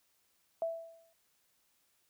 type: tone with exponential decay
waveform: sine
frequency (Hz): 661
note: E5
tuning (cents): +5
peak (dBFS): -29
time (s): 0.62-1.13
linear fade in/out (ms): 1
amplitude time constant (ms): 110
effects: white hiss -74 dBFS RMS until 2.09 s